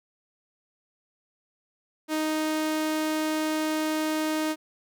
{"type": "tone", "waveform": "sawtooth", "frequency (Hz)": 311.1, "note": "D#4", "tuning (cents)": 0, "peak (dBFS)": -21, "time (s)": [2.08, 4.56], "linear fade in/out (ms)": 50, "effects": []}